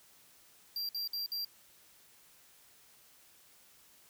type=tone bursts; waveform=square; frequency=4738 Hz; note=D8; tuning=14 cents sharp; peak=-35 dBFS; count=4; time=0.76-1.448 s; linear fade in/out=2 ms; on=130 ms; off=56 ms; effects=white hiss -62 dBFS RMS until 4.09 s